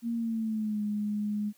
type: tone with pitch glide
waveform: sine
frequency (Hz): 232.9 to 208.7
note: A#3 to G#3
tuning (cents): -1 to +9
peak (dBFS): -28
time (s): 0.02-1.53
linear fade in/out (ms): 50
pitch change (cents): -190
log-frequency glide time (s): 0.14-0.82
effects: white hiss -64 dBFS RMS until 1.57 s